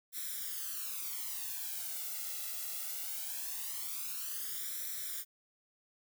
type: noise with flanger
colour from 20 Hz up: blue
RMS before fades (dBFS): -40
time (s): 0.12-5.25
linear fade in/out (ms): 50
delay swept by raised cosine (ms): 0.53 to 1.5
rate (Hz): 0.21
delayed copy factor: +0.85
effects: none